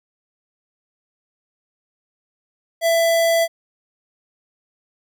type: tone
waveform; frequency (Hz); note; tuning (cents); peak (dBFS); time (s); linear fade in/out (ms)
square; 666; E5; +18; -15; 2.81-3.48; 50
effects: none